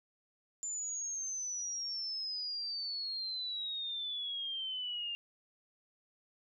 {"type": "exponential sweep", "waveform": "sine", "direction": "down", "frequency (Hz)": [7160, 2794], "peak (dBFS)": -36, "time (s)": [0.63, 5.15], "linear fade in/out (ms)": 0, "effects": []}